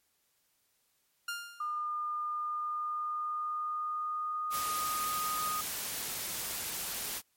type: tone with exponential decay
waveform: sawtooth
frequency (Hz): 1403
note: F6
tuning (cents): +8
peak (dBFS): -29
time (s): 1.28-1.88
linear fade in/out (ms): 5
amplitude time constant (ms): 130
type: tone with pitch glide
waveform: sine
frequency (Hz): 1211 to 1240.7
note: D#6 to D#6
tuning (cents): -47 to -5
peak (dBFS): -32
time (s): 1.6-5.61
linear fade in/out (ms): 5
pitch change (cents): +42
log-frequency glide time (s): 2.26-5.22
type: noise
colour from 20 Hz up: white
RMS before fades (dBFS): -37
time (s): 4.5-7.22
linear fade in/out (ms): 50
effects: white hiss -74 dBFS RMS until 7.36 s + MP3 64 kbps